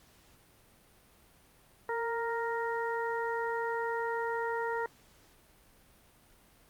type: harmonic tone with a mistuned harmonic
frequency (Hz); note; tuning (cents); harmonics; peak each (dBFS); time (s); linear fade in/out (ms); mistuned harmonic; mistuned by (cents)
466.2; A#4; 0; 1 / 2 / 3 / 4; -34 / -35 / -40 / -40; 1.89-4.86; 2; 1; -27
effects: pink hiss -62 dBFS RMS until 6.69 s + Opus 48 kbps